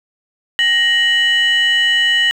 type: tone pair together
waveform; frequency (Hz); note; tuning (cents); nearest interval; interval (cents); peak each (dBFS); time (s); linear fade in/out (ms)
sine; 1875.6 / 2960; A#6 / F#7; +10 / 0; minor sixth; 790; -12; 0.59-2.31; 0
effects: tanh soft clip ceiling -7 dBFS + 8-bit